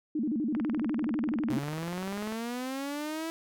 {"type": "tone with vibrato", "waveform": "sine", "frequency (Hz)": 263.1, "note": "C4", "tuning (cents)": 10, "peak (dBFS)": -27, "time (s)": [0.15, 1.59], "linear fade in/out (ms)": 5, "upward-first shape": "square", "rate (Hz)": 12, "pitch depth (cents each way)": 260}
{"type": "click train", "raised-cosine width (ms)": 0.5, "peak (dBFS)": -24, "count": 37, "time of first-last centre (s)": [0.55, 2.323], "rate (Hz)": 20.3}
{"type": "linear sweep", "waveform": "sawtooth", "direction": "up", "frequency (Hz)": [129, 329.6], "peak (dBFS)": -29, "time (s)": [1.5, 3.3], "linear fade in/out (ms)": 0}
{"effects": []}